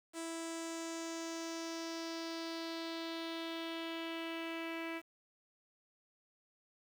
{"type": "tone with low-pass filter sweep", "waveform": "sawtooth", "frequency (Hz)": 329.6, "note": "E4", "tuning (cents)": 0, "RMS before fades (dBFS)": -42, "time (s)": [0.13, 5.02], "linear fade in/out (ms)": 50, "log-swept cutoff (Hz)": [8700, 2400], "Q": 3.2, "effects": ["10-bit"]}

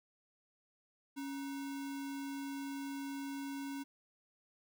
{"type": "tone with sample-and-hold", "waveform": "sine", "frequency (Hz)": 277, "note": "C#4", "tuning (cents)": -1, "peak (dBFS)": -39, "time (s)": [1.16, 3.84], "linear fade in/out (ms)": 20, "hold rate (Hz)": 1225, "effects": []}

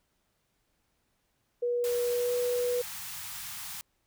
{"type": "tone with pitch glide", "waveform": "sine", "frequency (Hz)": [483.3, 489.2], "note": ["B4", "B4"], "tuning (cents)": [-38, -16], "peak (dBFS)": -26, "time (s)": [1.62, 2.82], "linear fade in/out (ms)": 10, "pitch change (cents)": 22, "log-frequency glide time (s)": [2.06, 2.35]}
{"type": "band-stop noise", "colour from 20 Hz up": "white", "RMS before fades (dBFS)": -40, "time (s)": [1.84, 3.81], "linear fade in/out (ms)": 0, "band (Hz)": [190, 760], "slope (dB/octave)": 48}
{"effects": ["pink hiss -75 dBFS RMS until 4.06 s"]}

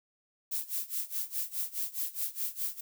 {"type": "noise with tremolo", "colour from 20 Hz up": "violet", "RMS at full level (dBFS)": -32, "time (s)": [0.51, 2.81], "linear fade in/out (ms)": 10, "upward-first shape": "sine", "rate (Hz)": 4.8, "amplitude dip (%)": 90, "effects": []}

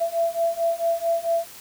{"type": "beating tone pair", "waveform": "sine", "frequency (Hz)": [669, 673.5], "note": ["E5", "E5"], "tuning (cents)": [25, 37], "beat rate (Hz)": 4.5, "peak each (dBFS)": [-24, -23], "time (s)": [0, 1.46], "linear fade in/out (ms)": 20, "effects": ["white hiss -43 dBFS RMS until 1.6 s"]}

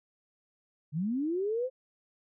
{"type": "linear sweep", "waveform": "sine", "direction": "up", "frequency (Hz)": [138.59, 528], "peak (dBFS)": -28, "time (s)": [0.92, 1.7], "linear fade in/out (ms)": 50, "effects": []}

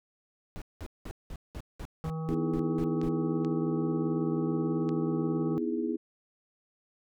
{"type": "noise bursts", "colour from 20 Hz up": "brown", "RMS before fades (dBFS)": -39, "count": 11, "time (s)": [0.56, 3.087], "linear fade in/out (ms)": 0, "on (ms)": 57, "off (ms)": 190}
{"type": "harmonic tone", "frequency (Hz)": 160, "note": "D#3", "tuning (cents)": 49, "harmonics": [1, 3, 5, 7, 8], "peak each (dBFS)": [-32, -42, -46, -49, -50], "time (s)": [2.04, 5.58], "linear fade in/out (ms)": 0}
{"type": "chord", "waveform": "sine", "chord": "E major seventh", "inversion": "second", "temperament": "equal", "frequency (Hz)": [246.9, 311.1, 329.6, 415.3], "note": ["B3", "D#4", "E4", "G#4"], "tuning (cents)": [0, 0, 0, 0], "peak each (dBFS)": [-33, -36, -32, -35], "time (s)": [2.28, 5.97], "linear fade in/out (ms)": 20}
{"type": "clicks", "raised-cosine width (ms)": 0.2, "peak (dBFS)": -28, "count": 3, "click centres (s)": [3.015, 3.448, 4.891]}
{"effects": []}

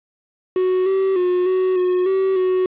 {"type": "tone with pitch steps", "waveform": "triangle", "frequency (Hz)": [369.8, 384.2, 360.5, 372.4, 363.4, 382.6, 370.4], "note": ["F#4", "G4", "F#4", "F#4", "F#4", "G4", "F#4"], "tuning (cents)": [-1, -35, -45, 11, -31, -42, 2], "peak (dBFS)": -13, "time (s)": [0.56, 2.66], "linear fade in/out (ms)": 2, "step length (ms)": 300, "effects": ["resampled to 8000 Hz", "7-bit"]}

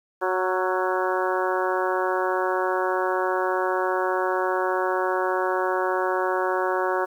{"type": "harmonic tone with a mistuned harmonic", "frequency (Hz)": 185, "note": "F#3", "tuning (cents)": 0, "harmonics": [2, 3, 4, 5, 6, 7, 8, 9], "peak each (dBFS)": [-26, -28, -30, -29, -30, -34, -32, -35], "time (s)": [0.21, 7.06], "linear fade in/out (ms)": 20, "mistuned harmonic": 7, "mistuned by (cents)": 57, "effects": ["9-bit"]}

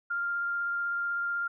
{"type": "tone with vibrato", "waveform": "sine", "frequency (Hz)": 1396.9, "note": "F6", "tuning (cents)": 0, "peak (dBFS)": -28, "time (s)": [0.1, 1.48], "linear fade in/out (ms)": 10, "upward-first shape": "triangle", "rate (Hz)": 16, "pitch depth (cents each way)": 9, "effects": []}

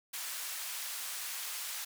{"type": "band-pass noise", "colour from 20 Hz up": "white", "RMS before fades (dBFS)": -40, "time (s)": [0.13, 1.85], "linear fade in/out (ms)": 10, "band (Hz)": [970, 16000], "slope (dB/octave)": 12, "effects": []}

